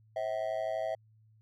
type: tone with amplitude modulation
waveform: triangle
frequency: 649 Hz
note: E5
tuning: 27 cents flat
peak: -25 dBFS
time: 0.16-0.95 s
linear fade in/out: 5 ms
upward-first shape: sine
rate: 112 Hz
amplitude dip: 95%
effects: added 109 Hz sine -60 dBFS peak until 1.41 s

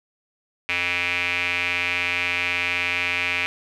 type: tone with band-pass filter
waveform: square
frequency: 88.1 Hz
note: F2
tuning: 16 cents sharp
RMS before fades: -24 dBFS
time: 0.69-3.46 s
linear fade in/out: 0 ms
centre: 2400 Hz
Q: 6.2
effects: none

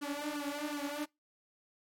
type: tone with flanger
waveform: sawtooth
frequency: 291.9 Hz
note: D4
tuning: 10 cents flat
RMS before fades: -38 dBFS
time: 0.01-1.06 s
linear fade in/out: 20 ms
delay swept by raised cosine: 0.64 to 5.54 ms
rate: 2.7 Hz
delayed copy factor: +0.95
effects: noise-tail reverb RT60 0.2 s tail -25 dB re dry + AAC 64 kbps

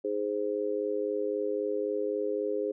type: chord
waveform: sine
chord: Ab major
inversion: second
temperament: just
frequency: 311.5 / 415.3 / 519.1 Hz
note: Eb4 / Ab4 / C5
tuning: +2 / 0 / -14 cents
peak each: -36 / -30 / -33 dBFS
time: 0.04-2.72 s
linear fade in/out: 10 ms
effects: none

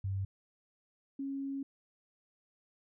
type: tone pair in turn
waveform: sine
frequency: 97 / 274.4 Hz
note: G2 / C#4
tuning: -18 / -17 cents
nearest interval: octave + tritone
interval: 1801 cents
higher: second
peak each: -32 / -35 dBFS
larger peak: first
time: 0.04-0.25 / 1.19-1.63 s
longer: second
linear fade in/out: 5 ms
effects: none

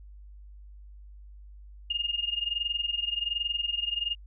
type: tone with amplitude modulation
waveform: sine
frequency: 2836 Hz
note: F7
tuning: 26 cents sharp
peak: -24 dBFS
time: 1.9-4.15 s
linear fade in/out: 5 ms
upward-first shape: sine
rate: 21.3 Hz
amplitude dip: 85%
effects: added 50 Hz sine -45 dBFS peak until 4.26 s

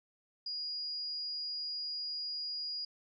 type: tone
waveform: sine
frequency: 4874 Hz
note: D#8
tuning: 37 cents flat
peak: -36 dBFS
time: 0.46-2.85 s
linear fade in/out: 5 ms
effects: none

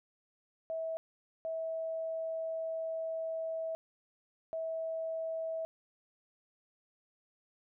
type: tone bursts at uneven times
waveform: sine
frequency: 649 Hz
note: E5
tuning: 27 cents flat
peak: -34 dBFS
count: 3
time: 0.7-0.97 / 1.45-3.75 / 4.53-5.65 s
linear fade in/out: 0 ms
effects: none

